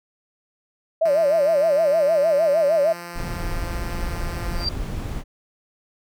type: tone with vibrato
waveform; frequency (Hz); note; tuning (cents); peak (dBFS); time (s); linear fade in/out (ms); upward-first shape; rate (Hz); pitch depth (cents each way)
sine; 610; D#5; -34; -15; 1.01-2.93; 10; sine; 6.5; 160
type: tone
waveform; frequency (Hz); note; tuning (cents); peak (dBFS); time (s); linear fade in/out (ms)
5% pulse; 173; F3; -16; -22; 1.05-4.65; 5
type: noise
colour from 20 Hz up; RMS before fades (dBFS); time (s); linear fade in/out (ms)
brown; -27; 3.14-5.24; 50
type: tone with exponential growth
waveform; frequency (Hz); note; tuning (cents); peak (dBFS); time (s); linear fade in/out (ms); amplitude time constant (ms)
sine; 4699; D8; 0; -18; 4.51-4.69; 5; 37
effects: none